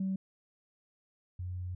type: tone pair in turn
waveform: sine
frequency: 191 / 90.45 Hz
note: G3 / F#2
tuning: -45 / -39 cents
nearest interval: octave + minor second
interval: 1294 cents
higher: first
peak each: -29 / -35 dBFS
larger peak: first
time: 0-0.16 / 1.39-1.75 s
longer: second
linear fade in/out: 5 ms
effects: tanh soft clip ceiling -26 dBFS